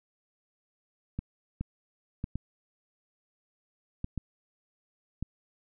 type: clicks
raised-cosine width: 5 ms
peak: -20 dBFS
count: 7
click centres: 1.19 / 1.61 / 2.241 / 2.356 / 4.044 / 4.177 / 5.226 s
effects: none